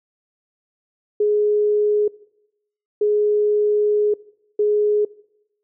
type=tone bursts at uneven times; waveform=sine; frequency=418.4 Hz; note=G#4; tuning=13 cents sharp; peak=-14 dBFS; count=3; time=1.2-2.08 / 3.01-4.14 / 4.59-5.05 s; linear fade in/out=5 ms; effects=noise-tail reverb RT60 0.8 s tail -21 dB re dry